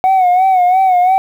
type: tone with vibrato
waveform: sine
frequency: 740 Hz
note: F#5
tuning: in tune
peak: -5 dBFS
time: 0.04-1.18 s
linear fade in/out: 0 ms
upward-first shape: sine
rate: 2.9 Hz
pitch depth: 67 cents each way
effects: tanh soft clip ceiling -6 dBFS + 7-bit